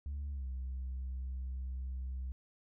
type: tone with pitch glide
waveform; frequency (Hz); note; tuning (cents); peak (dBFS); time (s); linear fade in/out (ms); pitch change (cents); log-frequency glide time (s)
sine; 71.2 to 64.54; C#2 to C2; +47 to -23; -35; 0.06-2.32; 0; -170; 0.31-0.46
effects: tanh soft clip ceiling -35 dBFS